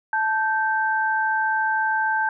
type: tone pair together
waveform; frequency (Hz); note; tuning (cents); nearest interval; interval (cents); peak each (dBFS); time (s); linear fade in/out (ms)
sine; 876.6 / 1562; A5 / G6; -7 / -7; minor seventh; 1000; -22; 0.13-2.29; 2
effects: none